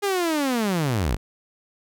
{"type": "linear sweep", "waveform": "sawtooth", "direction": "down", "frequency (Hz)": [412.9, 42.19], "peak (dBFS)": -17, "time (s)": [0.02, 1.17], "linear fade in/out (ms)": 20, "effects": []}